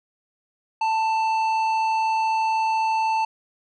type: tone with tanh clipping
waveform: sine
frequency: 886 Hz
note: A5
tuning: 12 cents sharp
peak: -21 dBFS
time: 0.81-3.25 s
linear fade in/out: 5 ms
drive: 10 dB
effects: none